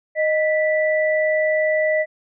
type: tone pair together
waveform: sine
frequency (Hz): 620.8 / 1971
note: D#5 / B6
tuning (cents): -4 / -4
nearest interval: octave + minor sixth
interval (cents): 2000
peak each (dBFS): -17 / -22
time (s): 0.15-2.06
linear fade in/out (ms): 50
effects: none